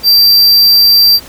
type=tone; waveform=square; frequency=4699 Hz; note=D8; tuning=in tune; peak=-4 dBFS; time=0.03-1.2 s; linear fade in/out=50 ms; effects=pink hiss -33 dBFS RMS until 1.28 s